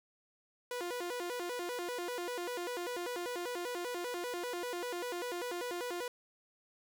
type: tone with vibrato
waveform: sawtooth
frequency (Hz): 415.3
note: G#4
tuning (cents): 0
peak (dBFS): -33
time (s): 0.71-6.08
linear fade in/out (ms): 2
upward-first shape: square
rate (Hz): 5.1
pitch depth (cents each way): 290
effects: 10-bit